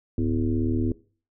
sine tone with frequency modulation, 174.61 Hz, F3, in tune, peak -21 dBFS, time 0.18-0.92 s, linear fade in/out 2 ms, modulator 77.3 Hz, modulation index 2.3, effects noise-tail reverb RT60 0.4 s tail -20 dB re dry

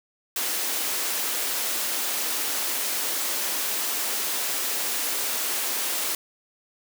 white high-pass noise, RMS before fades -27 dBFS, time 0.36-6.15 s, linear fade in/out 2 ms, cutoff 250 Hz, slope 24 dB/octave, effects none

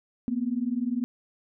sine tone pair together, 233.1 / 253.1 Hz, A#3 / B3, 0 / +43 cents, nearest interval minor second, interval 143 cents, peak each -28 dBFS, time 0.28-1.04 s, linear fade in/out 0 ms, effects none

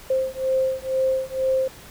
sine beating tone pair, 524 / 526.1 Hz, C5 / C5, +2 / +9 cents, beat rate 2.1 Hz, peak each -23 dBFS, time 0.1-1.68 s, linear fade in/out 5 ms, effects pink hiss -44 dBFS RMS until 1.9 s

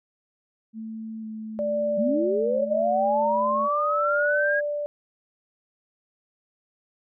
sine tone with vibrato, 220 Hz, A3, in tune, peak -32 dBFS, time 0.73-3.69 s, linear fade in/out 50 ms, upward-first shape square, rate 1 Hz, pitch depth 12 cents each way
sine tone with tremolo, 587.3 Hz, D5, in tune, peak -22 dBFS, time 1.59-4.86 s, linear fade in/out 0 ms, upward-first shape sine, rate 0.82 Hz, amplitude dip 40%
sine linear sweep, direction up, 196 to 1656 Hz, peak -22 dBFS, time 1.97-4.61 s, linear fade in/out 20 ms
effects none

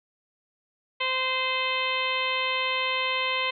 harmonic tone, 518 Hz, C5, 17 cents flat, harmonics 1 / 2 / 3 / 4 / 5 / 6 / 7 / 8, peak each -34 / -30 / -41 / -30 / -31 / -31 / -37 / -41 dBFS, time 1-3.51 s, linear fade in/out 10 ms, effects none

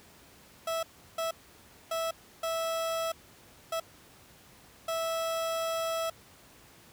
30% pulse tone bursts at uneven times, 656 Hz, E5, 9 cents flat, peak -27 dBFS, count 6, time 0.67-0.83 / 1.18-1.31 / 1.91-2.11 / 2.43-3.12 / 3.72-3.8 / 4.88-6.1 s, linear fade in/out 5 ms, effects pink hiss -56 dBFS RMS until 6.92 s + high-pass 60 Hz 12 dB/octave

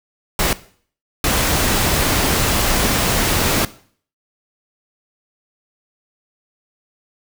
pink noise bursts at uneven times, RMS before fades -17 dBFS, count 2, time 0.39-0.53 / 1.24-3.65 s, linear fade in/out 2 ms, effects noise-tail reverb RT60 0.5 s tail -17 dB re dry

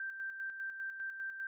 sine tone with tremolo, 1568 Hz, G6, in tune, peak -37 dBFS, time 0-1.47 s, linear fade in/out 2 ms, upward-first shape square, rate 5 Hz, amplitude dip 50%, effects none

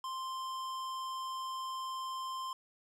sine tone with hard clipping, 1046.5 Hz, C6, in tune, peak -39 dBFS, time 0.04-2.53 s, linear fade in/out 2 ms, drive 15 dB, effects none

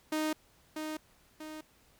sawtooth tone with echo, 310 Hz, D#4, 6 cents flat, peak -26 dBFS, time 0.12-0.33 s, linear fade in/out 5 ms, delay 640 ms, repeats 2, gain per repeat -6 dB, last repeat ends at 1.61 s, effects pink hiss -65 dBFS RMS until 1.99 s

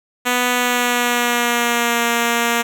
5% pulse tone with pitch glide, 246.9 to 234.9 Hz, B3 to A#3, 0 to +13 cents, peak -4 dBFS, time 0.25-2.63 s, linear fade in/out 20 ms, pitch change -87 cents, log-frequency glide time 0.51-2.03 s, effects none

